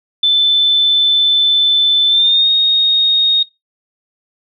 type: tone with pitch glide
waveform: sine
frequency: 3523 to 3724 Hz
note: A7 to A#7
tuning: +1 to -2 cents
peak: -8 dBFS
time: 0.23-3.43 s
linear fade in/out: 5 ms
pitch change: +97 cents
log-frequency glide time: 2.08-2.49 s
effects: noise-tail reverb RT60 0.2 s tail -22 dB re dry